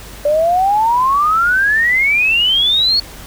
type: exponential sweep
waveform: sine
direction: up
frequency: 576 to 4435 Hz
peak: -10 dBFS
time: 0.25-3 s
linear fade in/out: 5 ms
effects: added 50 Hz sine -37 dBFS peak until 3.26 s + pink hiss -35 dBFS RMS until 3.26 s